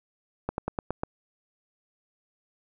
slowing click train, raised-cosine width 1 ms, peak -14 dBFS, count 6, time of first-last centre 0.49-1.035 s, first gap 91 ms, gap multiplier 1.09, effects none

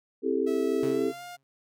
sine chord, A minor seventh, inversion first, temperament just, 264 / 330 / 396 / 440 Hz, C4 / E4 / G4 / A4, +16 / +2 / +18 / 0 cents, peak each -30 / -31 / -28 / -29 dBFS, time 0.22-1.13 s, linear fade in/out 50 ms
sawtooth tone with pitch glide, 652 to 706.9 Hz, E5 to F5, -19 to +21 cents, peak -36 dBFS, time 0.46-1.37 s, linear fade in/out 20 ms, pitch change +140 cents, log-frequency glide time 0.9-1.23 s
sawtooth tone with exponential decay, 136.1 Hz, C#3, 31 cents flat, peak -30 dBFS, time 0.83-1.43 s, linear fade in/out 0 ms, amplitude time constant 130 ms
effects none

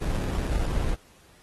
brown noise with sample-and-hold, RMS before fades -26 dBFS, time 0.01-0.95 s, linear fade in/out 10 ms, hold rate 2100 Hz, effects pink hiss -57 dBFS RMS until 1.42 s + AAC 32 kbps

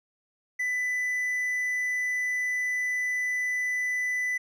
triangle tone, 1994 Hz, B6, 16 cents sharp, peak -24 dBFS, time 0.59-4.38 s, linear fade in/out 10 ms, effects none

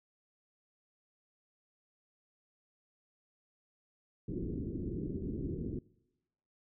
white low-pass noise, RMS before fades -38 dBFS, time 4.28-5.79 s, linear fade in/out 5 ms, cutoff 380 Hz, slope 48 dB/octave, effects noise-tail reverb RT60 1.0 s tail -24 dB re dry

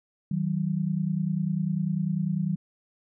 sine tone pair together, 158.9 / 188.97 Hz, D#3 / F#3, +37 / +37 cents, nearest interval minor third, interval 300 cents, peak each -27 dBFS, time 0.31-2.56 s, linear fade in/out 5 ms, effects none

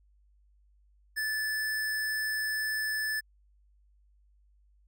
square tone, 1743 Hz, A6, 17 cents flat, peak -30 dBFS, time 1.16-3.21 s, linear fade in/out 20 ms, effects added 50 Hz sine -61 dBFS peak until 4.87 s

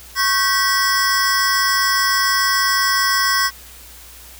square tone cluster, 1101 / 1540 / 1941 / 5230 Hz, C#6 / G6 / B6 / E8, -12 / -31 / -31 / -15 cents, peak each -21 dBFS, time 0.15-3.51 s, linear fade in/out 50 ms, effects added 60 Hz sine -44 dBFS peak until 4.39 s + white hiss -41 dBFS RMS until 4.39 s

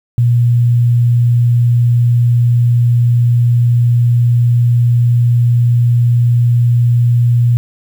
sine tone, 119.8 Hz, A#2, 48 cents sharp, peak -7 dBFS, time 0.18-7.57 s, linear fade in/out 0 ms, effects 7-bit

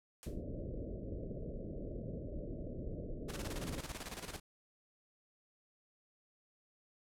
white noise with exponential decay, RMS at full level -50 dBFS, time 0.23-0.42 s, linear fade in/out 0 ms, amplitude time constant 41 ms
pink low-pass noise, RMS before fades -43 dBFS, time 0.26-3.81 s, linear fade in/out 5 ms, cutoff 620 Hz, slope 96 dB/octave
pink noise with tremolo, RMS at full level -43 dBFS, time 3.28-4.4 s, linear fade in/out 20 ms, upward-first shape square, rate 18 Hz, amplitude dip 65%
effects low-pass 12000 Hz 12 dB/octave

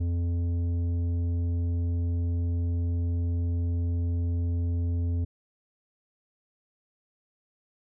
sine tone with tanh clipping, 86 Hz, F2, 26 cents flat, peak -26 dBFS, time 0-5.25 s, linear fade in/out 10 ms, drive 9 dB, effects none

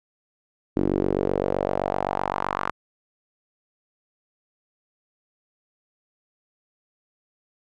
sawtooth tone with band-pass filter sweep, 47.78 Hz, G1, 44 cents flat, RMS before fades -25 dBFS, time 0.76-2.71 s, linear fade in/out 10 ms, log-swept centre 310 to 1200 Hz, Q 2.7, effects none

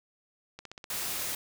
click train, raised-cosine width 0.2 ms, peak -26 dBFS, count 11, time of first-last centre 0.59-1.219 s, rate 15.9 Hz
white noise, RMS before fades -34 dBFS, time 0.9-1.35 s, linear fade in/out 2 ms
effects none

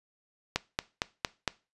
click train, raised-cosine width 0.2 ms, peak -9 dBFS, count 5, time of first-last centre 0.56-1.477 s, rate 4.36 Hz, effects noise-tail reverb RT60 0.3 s tail -20 dB re dry + resampled to 24000 Hz

